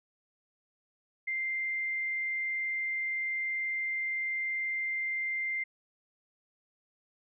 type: tone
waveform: sine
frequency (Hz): 2093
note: C7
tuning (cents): 0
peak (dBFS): -30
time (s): 1.27-5.64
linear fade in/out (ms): 10
effects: none